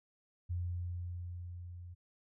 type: tone with level ramp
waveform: sine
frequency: 88 Hz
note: F2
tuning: 14 cents sharp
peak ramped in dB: -33 to -46 dBFS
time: 0.49-1.95 s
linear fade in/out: 20 ms
effects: none

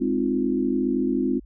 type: chord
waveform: sine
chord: F minor seventh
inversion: first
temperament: equal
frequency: 207.7 / 261.6 / 311.1 / 349.2 Hz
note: Ab3 / C4 / Eb4 / F4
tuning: 0 / 0 / 0 / 0 cents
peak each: -28 / -23 / -29 / -26 dBFS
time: 0-1.4 s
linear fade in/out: 20 ms
effects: added 50 Hz sine -44 dBFS peak until 1.45 s

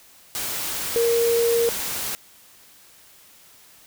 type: tone in noise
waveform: sine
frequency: 466.2 Hz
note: A#4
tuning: in tune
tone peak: -17 dBFS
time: 0.96-1.69 s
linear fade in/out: 0 ms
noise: white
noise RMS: -28 dBFS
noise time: 0.35-2.15 s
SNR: +8 dB
effects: white hiss -51 dBFS RMS until 3.86 s

